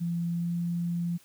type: tone with pitch glide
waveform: sine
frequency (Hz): 170.6 to 172.08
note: F3 to F3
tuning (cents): -40 to -25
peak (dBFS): -27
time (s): 0-1.18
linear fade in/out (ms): 20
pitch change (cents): +15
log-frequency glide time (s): 0.31-0.55
effects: white hiss -59 dBFS RMS until 1.24 s